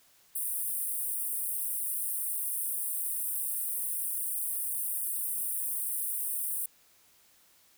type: high-pass noise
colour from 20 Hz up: pink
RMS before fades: -33 dBFS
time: 0.35-6.66 s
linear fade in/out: 5 ms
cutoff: 8700 Hz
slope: 96 dB/octave
effects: white hiss -63 dBFS RMS until 7.77 s